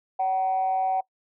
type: tone with amplitude modulation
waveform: sine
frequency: 757 Hz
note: F#5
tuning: 39 cents sharp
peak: -18 dBFS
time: 0.19-1.01 s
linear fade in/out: 10 ms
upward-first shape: sine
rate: 192 Hz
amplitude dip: 60%
effects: noise-tail reverb RT60 0.1 s tail -22 dB re dry + tanh soft clip ceiling -16 dBFS